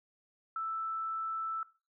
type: tone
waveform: sine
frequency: 1321 Hz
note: E6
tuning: 3 cents sharp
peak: -33 dBFS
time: 0.56-1.63 s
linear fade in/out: 2 ms
effects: noise-tail reverb RT60 0.3 s tail -18 dB re dry